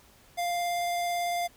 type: tone with vibrato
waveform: square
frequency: 698.5 Hz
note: F5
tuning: in tune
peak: -28 dBFS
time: 0.37-1.48 s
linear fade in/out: 20 ms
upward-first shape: triangle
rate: 18 Hz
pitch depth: 9 cents each way
effects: pink hiss -58 dBFS RMS until 1.56 s